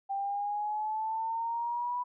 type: exponential sweep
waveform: sine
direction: up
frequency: 784 to 987.8 Hz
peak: -30 dBFS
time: 0.09-2.04 s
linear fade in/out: 20 ms
effects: none